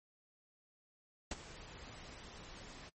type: noise with ADSR envelope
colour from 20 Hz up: pink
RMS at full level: -37 dBFS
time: 1.31-2.9 s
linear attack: 4 ms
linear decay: 27 ms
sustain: -15 dB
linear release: 20 ms
effects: noise-tail reverb RT60 0.1 s tail -23 dB re dry + MP3 32 kbps